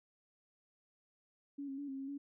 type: tone with pitch steps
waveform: sine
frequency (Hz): 282.4 / 271.3 / 285.6 / 269.4 / 271.1 / 282.4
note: C#4 / C#4 / D4 / C#4 / C#4 / C#4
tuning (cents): +32 / -37 / -48 / -49 / -38 / +32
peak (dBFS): -40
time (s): 1.58-2.18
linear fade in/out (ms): 10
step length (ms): 100
effects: none